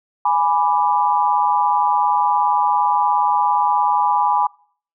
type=chord; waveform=sine; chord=G# diminished; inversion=none; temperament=equal; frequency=830.6 / 987.8 / 1174.7 Hz; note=G#5 / B5 / D6; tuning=0 / 0 / 0 cents; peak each=-17 / -17 / -23 dBFS; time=0.25-4.47 s; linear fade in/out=5 ms; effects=noise-tail reverb RT60 0.5 s tail -24 dB re dry